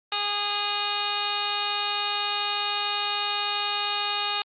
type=harmonic tone with a mistuned harmonic; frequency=411.3 Hz; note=G#4; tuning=17 cents flat; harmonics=1 / 2 / 3 / 4 / 5 / 6 / 7 / 8 / 9 / 10; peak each=-42 / -32 / -32 / -38 / -41 / -34 / -32 / -43 / -32 / -36 dBFS; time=0.12-4.42 s; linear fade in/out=2 ms; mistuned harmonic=10; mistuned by=+62 cents; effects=Opus 32 kbps